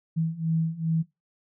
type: beating tone pair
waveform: sine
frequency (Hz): 161 / 163.5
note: E3 / E3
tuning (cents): -41 / -14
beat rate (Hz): 2.5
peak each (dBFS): -28 / -26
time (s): 0.16-1.03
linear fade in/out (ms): 20
effects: noise-tail reverb RT60 0.2 s tail -19 dB re dry